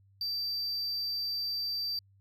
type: tone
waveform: triangle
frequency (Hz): 4666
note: D8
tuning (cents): -12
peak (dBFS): -30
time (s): 0.21-1.99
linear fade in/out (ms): 2
effects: added 98 Hz sine -60 dBFS peak until 2.2 s